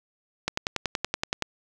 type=click train; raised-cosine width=0.2 ms; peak=-8 dBFS; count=11; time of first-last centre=0.48-1.423 s; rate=10.6 Hz; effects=none